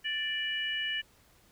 harmonic tone, 587.3 Hz, D5, in tune, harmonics 3 / 4 / 5, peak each -34 / -40 / -33 dBFS, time 0.04-1.02 s, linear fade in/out 20 ms, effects pink hiss -63 dBFS RMS until 1.51 s

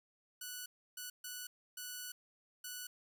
5% pulse tone bursts at uneven times, 1480 Hz, F#6, in tune, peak -32 dBFS, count 5, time 0.41-0.66 / 0.97-1.1 / 1.24-1.47 / 1.77-2.12 / 2.64-2.87 s, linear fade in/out 5 ms, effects none

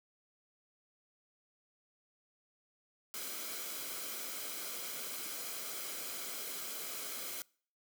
white noise with comb filter, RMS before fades -42 dBFS, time 3.14-7.42 s, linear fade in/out 0 ms, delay 1.1 ms, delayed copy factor -0.5, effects noise-tail reverb RT60 0.5 s tail -25 dB re dry + high-pass 200 Hz 12 dB/octave

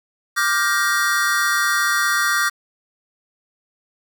square chord, G minor seventh, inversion second, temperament just, 1176 / 1411.2 / 1568 / 1881.6 Hz, D6 / F6 / G6 / Bb6, +2 / +18 / 0 / +16 cents, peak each -23 dBFS, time 0.36-2.5 s, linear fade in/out 20 ms, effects 7-bit

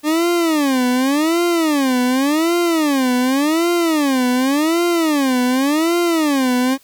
40% pulse tone with vibrato, 293.7 Hz, D4, in tune, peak -13 dBFS, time 0.03-6.78 s, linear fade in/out 50 ms, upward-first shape sine, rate 0.88 Hz, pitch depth 290 cents each way, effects white hiss -52 dBFS RMS until 6.83 s

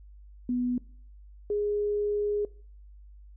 sine tone pair in turn, 246.9 / 414.1 Hz, B3 / G#4, 0 / -5 cents, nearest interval major sixth, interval 895 cents, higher second, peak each -25 dBFS, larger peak neither, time 0.49-0.78 / 1.5-2.45 s, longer second, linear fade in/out 2 ms, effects noise-tail reverb RT60 0.5 s tail -22 dB re dry + added 50 Hz sine -47 dBFS peak until 3.36 s

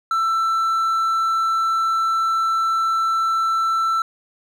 triangle tone, 1333 Hz, E6, 19 cents sharp, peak -15 dBFS, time 0.11-4.02 s, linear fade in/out 2 ms, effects none

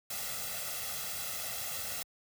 white noise with comb filter, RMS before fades -38 dBFS, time 0.1-2.03 s, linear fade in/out 5 ms, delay 1.5 ms, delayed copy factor +0.85, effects high-pass 60 Hz 12 dB/octave

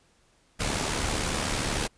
pink noise with amplitude modulation, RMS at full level -26 dBFS, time 0.59-1.88 s, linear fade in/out 20 ms, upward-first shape sine, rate 73.1 Hz, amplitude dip 50%, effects pink hiss -64 dBFS RMS until 1.97 s + resampled to 22050 Hz

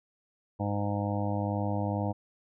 harmonic tone, 102.2 Hz, G#2, 27 cents flat, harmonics 1 / 2 / 3 / 5 / 6 / 7 / 8 / 9, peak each -31 / -34 / -36 / -38 / -39 / -39 / -40 / -41 dBFS, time 0.59-2.13 s, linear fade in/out 20 ms, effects none

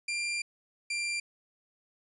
sawtooth tone pair in turn, 2382 / 2373 Hz, D7 / D7, +24 / +17 cents, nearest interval unison, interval 7 cents, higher first, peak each -27 dBFS, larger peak neither, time 0.08-0.42 / 0.9-1.2 s, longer first, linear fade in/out 5 ms, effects resampled to 24000 Hz

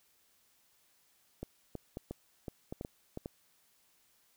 clicks, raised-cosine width 2 ms, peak -26 dBFS, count 10, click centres 1.43 / 1.753 / 1.971 / 2.11 / 2.482 / 2.725 / 2.811 / 2.849 / 3.174 / 3.259 s, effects white hiss -70 dBFS RMS until 4.36 s

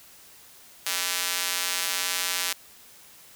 square tone with high-pass filter, 90.1 Hz, F#2, 45 cents flat, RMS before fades -28 dBFS, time 0.86-2.53 s, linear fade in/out 5 ms, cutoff 2400 Hz, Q 0.5, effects white hiss -51 dBFS RMS until 3.35 s

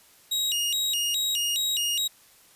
sawtooth tone with vibrato, 3300 Hz, G#7, 12 cents flat, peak -21 dBFS, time 0.31-2.08 s, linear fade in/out 10 ms, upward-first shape square, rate 2.4 Hz, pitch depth 250 cents each way, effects white hiss -56 dBFS RMS until 2.55 s + resampled to 32000 Hz

